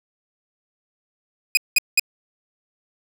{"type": "tone bursts", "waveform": "sawtooth", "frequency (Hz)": 2489, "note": "D#7", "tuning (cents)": 0, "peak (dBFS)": -9, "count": 3, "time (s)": [1.55, 1.996], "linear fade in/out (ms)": 2, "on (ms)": 22, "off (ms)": 190, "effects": []}